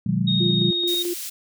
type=chord; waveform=sine; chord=G# minor seventh; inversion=first; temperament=equal with one note detuned; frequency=123.47 / 155.56 / 182.56 / 207.7 Hz; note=B2 / D#3 / F#3 / G#3; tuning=0 / 0 / -23 / 0 cents; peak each=-25 / -26 / -22 / -26 dBFS; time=0.06-0.71 s; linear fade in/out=5 ms
type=tone with vibrato; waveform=sine; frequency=3729 Hz; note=A#7; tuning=in tune; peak=-21 dBFS; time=0.27-1.03 s; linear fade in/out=10 ms; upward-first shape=sine; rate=19 Hz; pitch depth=9 cents each way
type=tone with tremolo; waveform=sine; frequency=349.2 Hz; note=F4; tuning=in tune; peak=-23 dBFS; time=0.4-1.14 s; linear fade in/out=10 ms; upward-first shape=square; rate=4.6 Hz; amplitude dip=50%
type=high-pass noise; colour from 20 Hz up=white; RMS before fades=-32 dBFS; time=0.87-1.3 s; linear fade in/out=10 ms; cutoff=3000 Hz; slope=12 dB/octave
effects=none